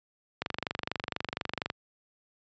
click train, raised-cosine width 0.3 ms, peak -14 dBFS, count 32, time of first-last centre 0.42-1.701 s, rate 24.2 Hz, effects high-pass 80 Hz 12 dB/octave + resampled to 16000 Hz

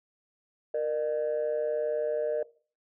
sine tone pair together, 466.2 / 605.2 Hz, A#4 / D#5, 0 / -48 cents, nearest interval perfect fourth, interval 452 cents, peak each -28 dBFS, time 0.74-2.43 s, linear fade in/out 5 ms, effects noise-tail reverb RT60 0.4 s tail -20 dB re dry + tanh soft clip ceiling -22 dBFS

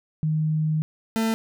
sine / 40% pulse tone pair in turn, 155.56 / 223.6 Hz, D#3 / A3, 0 / +28 cents, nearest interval tritone, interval 628 cents, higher second, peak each -20 dBFS, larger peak neither, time 0.23-0.82 / 1.16-1.34 s, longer first, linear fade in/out 0 ms, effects none

